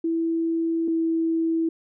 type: tone pair in turn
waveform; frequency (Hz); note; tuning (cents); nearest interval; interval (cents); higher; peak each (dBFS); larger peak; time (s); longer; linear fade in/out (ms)
sine; 329.6 / 327.3; E4 / E4; 0 / -12; unison; 12; first; -21 / -20; second; 0.04-0.88 / 0.88-1.69; first; 5
effects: none